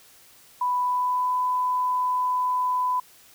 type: tone with pitch glide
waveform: sine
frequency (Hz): 991 to 1001.4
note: B5 to B5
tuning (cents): +6 to +24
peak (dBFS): -21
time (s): 0.61-3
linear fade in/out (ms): 5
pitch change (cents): +18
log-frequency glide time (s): 0.8-1.32
effects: white hiss -53 dBFS RMS until 3.34 s